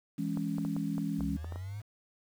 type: chord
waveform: sine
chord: C# minor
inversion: first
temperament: just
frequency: 166.31 / 207.9 / 277.2 Hz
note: E3 / G#3 / C#4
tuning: +16 / +2 / 0 cents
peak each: -35 dBFS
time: 0.18-1.37 s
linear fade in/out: 10 ms
type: clicks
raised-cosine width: 1 ms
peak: -29 dBFS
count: 9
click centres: 0.373 / 0.583 / 0.65 / 0.765 / 0.981 / 1.207 / 1.445 / 1.523 / 1.559 s
type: linear sweep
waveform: sine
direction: up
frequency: 61.74 to 107.5 Hz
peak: -37 dBFS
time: 1.18-1.82 s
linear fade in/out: 20 ms
effects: 9-bit